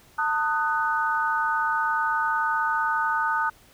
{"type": "chord", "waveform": "sine", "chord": "D# diminished", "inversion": "second", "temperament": "just", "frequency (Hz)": [896, 1244.5, 1493.4], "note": ["A5", "D#6", "F#6"], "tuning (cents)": [31, 0, 16], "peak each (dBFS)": -26, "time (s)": [0.18, 3.5], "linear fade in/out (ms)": 10, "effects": ["pink hiss -55 dBFS RMS until 3.73 s"]}